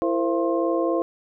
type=tone cluster; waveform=sine; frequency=334.3 / 458.7 / 522 / 679 / 1062 Hz; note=E4 / A#4 / C5 / F5 / C6; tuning=+24 / -28 / -4 / -49 / +25 cents; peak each=-23 / -29 / -25 / -28 / -31 dBFS; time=0.02-1.02 s; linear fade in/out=0 ms; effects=none